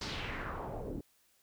pink noise with low-pass filter sweep, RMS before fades -40 dBFS, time 0.01-1.01 s, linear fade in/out 5 ms, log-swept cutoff 5300 to 320 Hz, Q 2.4, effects white hiss -70 dBFS RMS until 1.42 s

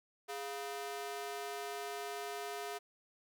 sawtooth ring-modulated tone, 557 Hz, C#5, 8 cents sharp, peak -33 dBFS, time 0.28-2.79 s, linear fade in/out 20 ms, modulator 144 Hz, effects none

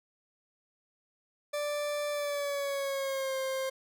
40% pulse tone with pitch glide, 587.3 to 529.3 Hz, D5 to C5, 0 to +20 cents, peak -30 dBFS, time 1.53-3.7 s, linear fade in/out 10 ms, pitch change -180 cents, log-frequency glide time 2.11-3.36 s, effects none

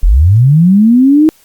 sine linear sweep, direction up, 35 to 320 Hz, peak -3 dBFS, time 0.03-1.29 s, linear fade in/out 0 ms, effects white hiss -47 dBFS RMS until 1.44 s + Opus 48 kbps

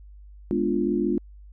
sine chord, G# diminished seventh, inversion none, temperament equal, 207.7 / 246.9 / 293.7 / 349.2 Hz, G#3 / B3 / D4 / F4, 0 / 0 / 0 / 0 cents, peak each -27 / -28 / -27 / -25 dBFS, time 0.51-1.18 s, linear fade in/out 0 ms, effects added 50 Hz sine -43 dBFS peak until 1.52 s

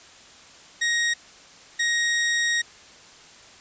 sawtooth tone bursts at uneven times, 1878 Hz, A#6, 12 cents sharp, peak -17 dBFS, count 2, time 0.81-1.14 / 1.79-2.62 s, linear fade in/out 10 ms, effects white hiss -48 dBFS RMS until 3.6 s + resampled to 16000 Hz

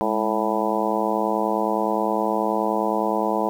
harmonic tone with a mistuned harmonic, 109.6 Hz, A2, 6 cents flat, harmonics 2 / 3 / 4 / 5 / 6 / 7 / 8 / 9, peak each -28 / -28 / -28 / -28 / -28 / -28 / -28 / -28 dBFS, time 0.01-3.49 s, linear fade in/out 0 ms, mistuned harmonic 2, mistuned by -78 cents, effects 8-bit

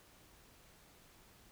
silence, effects pink hiss -63 dBFS RMS until 1.51 s

